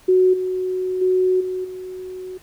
sine tone with level steps, 370 Hz, F#4, in tune, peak -11 / -20 / -14 / -22 / -29 dBFS, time 0.08-2.38 s, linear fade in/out 10 ms, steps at 0.33 / 1.01 / 1.4 / 1.64 s, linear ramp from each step 10 ms, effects pink hiss -51 dBFS RMS until 2.42 s

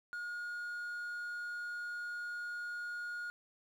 triangle tone with quantisation, 1435 Hz, F6, 47 cents sharp, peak -37 dBFS, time 0.13-3.3 s, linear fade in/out 0 ms, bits 11, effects none

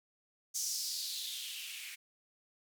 violet noise with band-pass filter sweep, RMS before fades -40 dBFS, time 0.54-1.96 s, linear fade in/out 20 ms, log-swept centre 6200 to 2200 Hz, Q 3.9, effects none

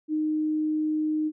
sine tone, 308.4 Hz, D#4, 15 cents flat, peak -23 dBFS, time 0.08-1.32 s, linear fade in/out 50 ms, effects none

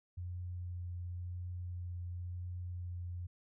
sine tone with vibrato, 88.7 Hz, F2, 27 cents sharp, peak -39 dBFS, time 0.17-3.27 s, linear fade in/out 10 ms, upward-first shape triangle, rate 0.95 Hz, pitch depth 13 cents each way, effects none

